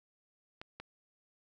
clicks, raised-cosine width 0.3 ms, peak -28 dBFS, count 2, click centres 0.615 / 0.8 s, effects none

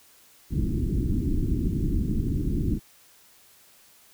pink low-pass noise, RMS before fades -25 dBFS, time 0.5-2.8 s, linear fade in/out 50 ms, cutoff 340 Hz, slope 48 dB/octave, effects white hiss -56 dBFS RMS until 4.13 s

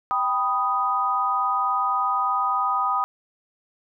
sine chord, G augmented, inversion none, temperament equal, 784 / 987.8 / 1244.5 Hz, G5 / B5 / D#6, 0 / 0 / 0 cents, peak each -27 / -26 / -22 dBFS, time 0.11-3.04 s, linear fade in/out 0 ms, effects none

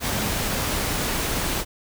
sine tone in noise, 210 Hz, G#3, 19 cents sharp, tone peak -31 dBFS, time 0.08-0.35 s, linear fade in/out 50 ms, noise pink, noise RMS -25 dBFS, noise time 0-1.65 s, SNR -9 dB, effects none

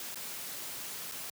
white noise with dropouts, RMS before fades -41 dBFS, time 0-1.3 s, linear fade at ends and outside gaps 2 ms, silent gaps 0.146-0.156 / 1.115-1.119 s, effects high-pass 100 Hz 12 dB/octave

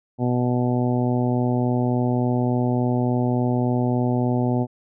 harmonic tone, 123.47 Hz, B2, in tune, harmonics 1 / 2 / 3 / 4 / 5 / 6 / 7, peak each -22 / -22 / -28 / -32 / -31 / -32 / -34 dBFS, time 0.18-4.67 s, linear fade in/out 50 ms, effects none

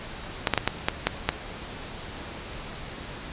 clicks, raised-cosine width 0.3 ms, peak -4 dBFS, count 7, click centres 0.472 / 0.537 / 0.577 / 0.676 / 0.885 / 1.07 / 1.29 s, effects pink hiss -38 dBFS RMS until 3.32 s + resampled to 8000 Hz

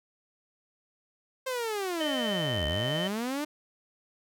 sawtooth linear two-way sweep, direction down then up, 530 to 68 to 305.9 Hz, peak -26 dBFS, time 1.46-3.45 s, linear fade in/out 10 ms, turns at 2.66 s
harmonic tone, 613 Hz, D#5, 26 cents flat, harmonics 1 / 3 / 5, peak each -33 / -38 / -33 dBFS, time 2-3.08 s, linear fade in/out 10 ms
effects none

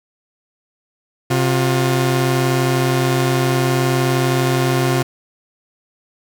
sawtooth tone pair together, 131.6 / 355.4 Hz, C3 / F4, +10 / +30 cents, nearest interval octave + perfect fourth, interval 1720 cents, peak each -12 / -15 dBFS, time 1.3-5.03 s, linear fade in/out 10 ms, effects none

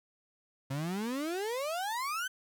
35% pulse exponential sweep, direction up, 130.81 to 1569 Hz, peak -31 dBFS, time 0.7-2.28 s, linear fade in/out 10 ms, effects none

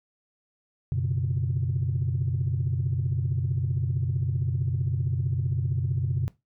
sine chord, F# suspended fourth, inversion none, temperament just, 92.5 / 123.33 / 138.75 Hz, F#2 / B2 / C#3, 0 / -2 / +2 cents, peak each -28 / -27 / -27 dBFS, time 0.92-6.28 s, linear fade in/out 0 ms, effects noise-tail reverb RT60 0.2 s tail -18 dB re dry + tanh soft clip ceiling -17 dBFS

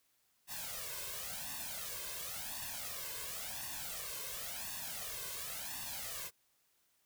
white noise with flanger, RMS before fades -43 dBFS, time 0.47-6.31 s, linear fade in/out 50 ms, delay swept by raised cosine 1.1 to 1.94 ms, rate 0.94 Hz, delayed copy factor +0.9, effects white hiss -75 dBFS RMS until 7.05 s

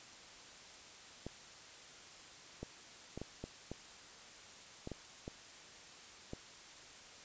clicks, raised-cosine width 2 ms, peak -29 dBFS, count 10, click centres 1.266 / 2.63 / 3.176 / 3.216 / 3.44 / 3.716 / 4.874 / 4.917 / 5.279 / 6.334 s, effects white hiss -55 dBFS RMS until 7.24 s + resampled to 16000 Hz

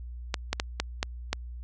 clicks, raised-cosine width 0.2 ms, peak -9 dBFS, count 6, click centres 0.342 / 0.53 / 0.599 / 0.8 / 1.029 / 1.33 s, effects added 60 Hz sine -37 dBFS peak until 1.63 s + resampled to 22050 Hz

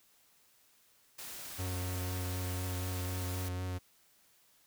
white noise, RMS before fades -45 dBFS, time 1.18-3.49 s, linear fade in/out 10 ms
45% pulse tone with vibrato, 91.2 Hz, F#2, 24 cents flat, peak -35 dBFS, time 1.58-3.79 s, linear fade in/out 20 ms, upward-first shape triangle, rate 4 Hz, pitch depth 19 cents each way
effects white hiss -67 dBFS RMS until 4.66 s

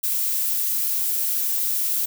violet noise, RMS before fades -23 dBFS, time 0.03-2.06 s, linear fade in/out 10 ms, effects none

